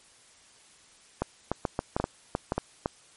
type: clicks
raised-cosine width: 1 ms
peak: -12 dBFS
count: 11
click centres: 1.22 / 1.516 / 1.652 / 1.791 / 1.965 / 2 / 2.041 / 2.351 / 2.521 / 2.58 / 2.859 s
effects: white hiss -57 dBFS RMS until 3.16 s + MP3 48 kbps

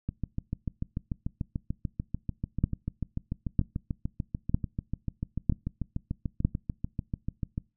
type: two click trains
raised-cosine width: 5 ms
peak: -18 / -10 dBFS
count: 52 / 5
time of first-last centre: 0.09-7.579 / 2.64-6.45 s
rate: 6.81 / 1.05 Hz
effects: noise-tail reverb RT60 0.3 s tail -24 dB re dry

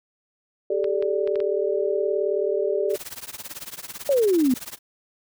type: chord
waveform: sine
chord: G suspended second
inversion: none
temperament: equal with one note detuned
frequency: 392 / 430.9 / 587.3 Hz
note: G4 / A4 / D5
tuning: 0 / -36 / 0 cents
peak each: -24 / -25 / -26 dBFS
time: 0.7-2.96 s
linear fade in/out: 5 ms
type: clicks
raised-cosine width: 0.3 ms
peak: -22 dBFS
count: 5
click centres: 0.843 / 1.025 / 1.275 / 1.357 / 1.403 s
type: noise with tremolo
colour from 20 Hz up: white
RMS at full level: -33 dBFS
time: 2.89-4.79 s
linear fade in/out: 50 ms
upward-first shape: triangle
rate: 18 Hz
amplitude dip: 100%
type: exponential sweep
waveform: sine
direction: down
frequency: 583 to 241.8 Hz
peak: -16 dBFS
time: 4.09-4.54 s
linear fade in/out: 2 ms
effects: none

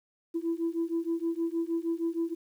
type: beating tone pair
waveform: sine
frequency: 330 / 336.4 Hz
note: E4 / E4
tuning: +2 / +35 cents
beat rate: 6.4 Hz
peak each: -30 dBFS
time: 0.34-2.35 s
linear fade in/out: 20 ms
effects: tanh soft clip ceiling -22 dBFS + 10-bit

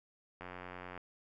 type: click train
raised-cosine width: 0.5 ms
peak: -30 dBFS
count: 52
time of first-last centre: 0.41-0.977 s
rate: 90 Hz
effects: none

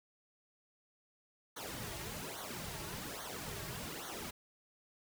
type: noise with flanger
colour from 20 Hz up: pink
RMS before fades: -44 dBFS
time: 1.56-4.31 s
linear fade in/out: 10 ms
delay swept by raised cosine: 0.39 to 4.09 ms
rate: 1.2 Hz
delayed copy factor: -0.85
effects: none

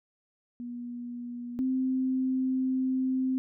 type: tone pair in turn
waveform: sine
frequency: 241.6 / 259.9 Hz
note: B3 / C4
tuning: -38 / -11 cents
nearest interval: minor second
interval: 127 cents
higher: second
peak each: -35 / -25 dBFS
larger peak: second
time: 0.6-1.59 / 1.59-3.38 s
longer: second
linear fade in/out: 0 ms
effects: none

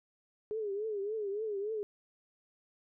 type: tone with vibrato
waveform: sine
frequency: 417.1 Hz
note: G#4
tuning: 7 cents sharp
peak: -33 dBFS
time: 0.51-1.83 s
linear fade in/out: 0 ms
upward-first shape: triangle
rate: 3.5 Hz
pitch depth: 130 cents each way
effects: none

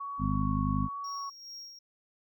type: tone with vibrato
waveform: sine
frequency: 1117 Hz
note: C#6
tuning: 13 cents sharp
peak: -35 dBFS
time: 0-1.3 s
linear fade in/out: 10 ms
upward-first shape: sine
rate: 1.2 Hz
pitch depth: 14 cents each way
type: harmonic tone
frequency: 51.1 Hz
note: G#1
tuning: 27 cents flat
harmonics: 1 / 2 / 3 / 4 / 5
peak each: -33 / -33 / -33 / -33 / -33 dBFS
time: 0.18-0.89 s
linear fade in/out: 50 ms
type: tone with tremolo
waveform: triangle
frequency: 5588 Hz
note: F8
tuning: in tune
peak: -40 dBFS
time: 1.04-1.79 s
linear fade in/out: 5 ms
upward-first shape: sine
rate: 2.4 Hz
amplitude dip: 55%
effects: none

